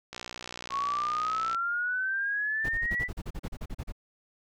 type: click train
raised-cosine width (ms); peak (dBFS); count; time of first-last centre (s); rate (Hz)
0.2; -21; 87; 0.13-1.547; 60.7
type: exponential sweep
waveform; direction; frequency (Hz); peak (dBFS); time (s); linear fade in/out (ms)
sine; up; 1094 to 1991; -27; 0.7-3.09; 50
type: noise bursts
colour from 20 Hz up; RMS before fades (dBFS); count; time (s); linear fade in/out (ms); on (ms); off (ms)
brown; -35; 15; 2.64-3.923; 10; 51; 37
effects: none

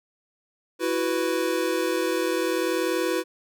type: chord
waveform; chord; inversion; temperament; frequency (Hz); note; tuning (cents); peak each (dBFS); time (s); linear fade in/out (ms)
square; E suspended second; none; equal; 329.6 / 370 / 493.9; E4 / F#4 / B4; 0 / 0 / 0; -28; 0.79-3.24; 50
effects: none

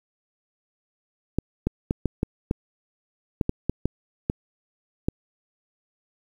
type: clicks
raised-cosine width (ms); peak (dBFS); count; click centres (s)
3; -9; 12; 1.386 / 1.67 / 1.909 / 2.057 / 2.231 / 2.511 / 3.412 / 3.494 / 3.696 / 3.856 / 4.299 / 5.085
effects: 8-bit

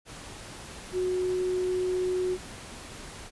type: tone in noise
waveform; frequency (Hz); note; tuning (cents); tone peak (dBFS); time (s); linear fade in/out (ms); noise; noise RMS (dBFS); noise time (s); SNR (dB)
sine; 366.8; F#4; -15; -25; 0.92-2.38; 50; pink; -43; 0.05-3.31; +15
effects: resampled to 24000 Hz

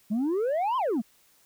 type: exponential two-way sweep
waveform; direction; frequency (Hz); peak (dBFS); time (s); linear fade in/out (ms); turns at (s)
sine; up then down; 200 to 1076 to 200; -21; 0.1-1.02; 20; 0.77
effects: tanh soft clip ceiling -23 dBFS + white hiss -62 dBFS RMS until 1.45 s

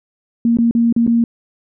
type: tone with dropouts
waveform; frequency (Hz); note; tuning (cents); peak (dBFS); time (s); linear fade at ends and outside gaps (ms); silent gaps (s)
sine; 233.1; A#3; 0; -10; 0.45-1.24; 2; 0.571-0.586 / 0.711-0.75 / 0.926-0.963 / 1.066-1.076
effects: none

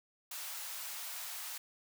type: high-pass noise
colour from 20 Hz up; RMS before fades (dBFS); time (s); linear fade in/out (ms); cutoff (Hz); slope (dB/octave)
white; -43; 0.31-1.58; 5; 680; 24
effects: none

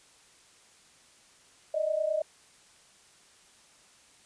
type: tone pair together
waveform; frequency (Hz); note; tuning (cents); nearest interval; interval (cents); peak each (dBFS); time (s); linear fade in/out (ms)
sine; 600 / 629.3; D5 / D#5; +37 / +19; minor second; 82; -30 / -28; 1.74-2.22; 5
effects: white hiss -59 dBFS RMS until 4.25 s + resampled to 22050 Hz

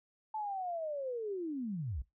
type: linear sweep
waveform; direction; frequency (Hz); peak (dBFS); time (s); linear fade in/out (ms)
sine; down; 880 to 50.7; -35; 0.34-2.02; 5
effects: noise-tail reverb RT60 0.2 s tail -20 dB re dry

